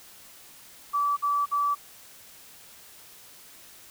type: tone bursts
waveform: sine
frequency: 1154 Hz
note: D6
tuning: 31 cents flat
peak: -22 dBFS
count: 3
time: 0.93-1.752 s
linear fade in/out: 20 ms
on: 240 ms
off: 51 ms
effects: white hiss -50 dBFS RMS until 3.9 s